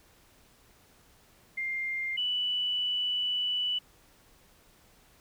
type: tone pair in turn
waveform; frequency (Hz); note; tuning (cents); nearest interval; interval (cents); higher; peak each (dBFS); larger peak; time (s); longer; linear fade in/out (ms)
sine; 2107 / 2968; C7 / F#7; +12 / +5; tritone; 593; second; -30 / -27; second; 1.57-2.17 / 2.17-3.79; second; 10
effects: pink hiss -61 dBFS RMS until 5.2 s